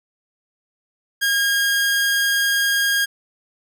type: tone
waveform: sawtooth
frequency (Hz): 1625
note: G#6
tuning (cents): -38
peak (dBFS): -13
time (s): 1.21-3.06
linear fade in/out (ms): 20
effects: none